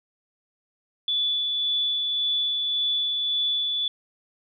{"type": "tone with tremolo", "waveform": "sine", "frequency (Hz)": 3457, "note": "A7", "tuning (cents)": -31, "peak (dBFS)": -21, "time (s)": [1.08, 3.88], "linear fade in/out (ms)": 2, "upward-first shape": "sine", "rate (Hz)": 1.8, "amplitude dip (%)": 25, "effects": []}